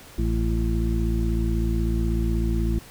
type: harmonic tone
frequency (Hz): 56.2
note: A1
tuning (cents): +37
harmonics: 1 / 2 / 3 / 4 / 6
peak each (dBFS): -22 / -29 / -31 / -30 / -30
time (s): 0.18-2.79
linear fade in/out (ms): 5
effects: pink hiss -46 dBFS RMS until 2.9 s